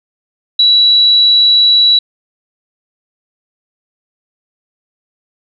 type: tone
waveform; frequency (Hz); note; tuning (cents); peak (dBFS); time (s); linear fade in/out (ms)
sine; 3922; B7; -13; -5; 0.59-1.99; 5
effects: none